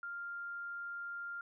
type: tone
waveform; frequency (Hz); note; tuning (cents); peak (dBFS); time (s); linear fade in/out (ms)
sine; 1396.9; F6; 0; -40; 0.03-1.41; 2
effects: none